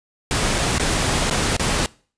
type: noise with dropouts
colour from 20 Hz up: pink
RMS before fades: -20 dBFS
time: 0.31-1.86 s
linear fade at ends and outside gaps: 0 ms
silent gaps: 0.582-0.586 / 0.782-0.797 / 1.298-1.31 / 1.566-1.596 s
effects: noise-tail reverb RT60 0.4 s tail -22 dB re dry + resampled to 22050 Hz